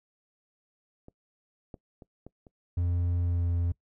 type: clicks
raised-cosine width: 2 ms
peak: -34 / -28 / -34 / -31 / -38 dBFS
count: 5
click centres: 1.084 / 1.742 / 2.022 / 2.266 / 2.468 s
type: tone with pitch glide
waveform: triangle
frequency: 87.31 to 86.16 Hz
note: F2 to F2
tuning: 0 to -23 cents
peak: -23 dBFS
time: 2.77-3.72 s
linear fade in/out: 5 ms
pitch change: -23 cents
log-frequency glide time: 3.2-3.49 s
effects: noise-tail reverb RT60 0.1 s tail -22 dB re dry